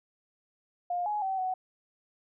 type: tone with pitch steps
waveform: sine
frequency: 708 / 838 / 767 / 745 Hz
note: F5 / G#5 / G5 / F#5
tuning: +23 / +15 / -38 / +12 cents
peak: -28 dBFS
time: 0.9-1.54 s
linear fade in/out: 5 ms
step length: 160 ms
effects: none